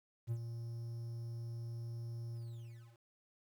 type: tone with ADSR envelope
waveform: triangle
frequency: 116.54 Hz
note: A#2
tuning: in tune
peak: -31 dBFS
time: 0.27-2.99 s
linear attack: 43 ms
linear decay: 59 ms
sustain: -8 dB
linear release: 650 ms
effects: 11-bit